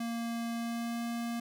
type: tone with pitch glide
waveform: square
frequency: 232.3 to 234.3 Hz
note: A#3 to A#3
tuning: -6 to +9 cents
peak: -34 dBFS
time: 0-1.4 s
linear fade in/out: 5 ms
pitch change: +15 cents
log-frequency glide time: 0.53-1.04 s
effects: none